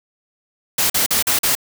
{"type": "noise bursts", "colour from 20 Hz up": "white", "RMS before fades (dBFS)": -17, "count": 5, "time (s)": [0.78, 1.552], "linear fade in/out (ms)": 5, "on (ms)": 120, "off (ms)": 43, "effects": []}